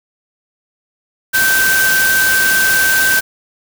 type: tone in noise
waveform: sine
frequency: 1551 Hz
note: G6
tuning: 19 cents flat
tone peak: -11 dBFS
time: 1.33-3.21 s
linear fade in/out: 20 ms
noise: white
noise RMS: -17 dBFS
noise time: 1.33-3.21 s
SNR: +3 dB
effects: none